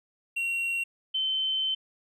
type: tone pair in turn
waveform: triangle / sine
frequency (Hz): 2742 / 3078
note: F7 / G7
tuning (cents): -32 / -32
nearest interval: major second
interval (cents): 200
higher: second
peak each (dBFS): -25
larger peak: neither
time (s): 0.36-0.84 / 1.14-1.75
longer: second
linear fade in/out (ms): 10
effects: none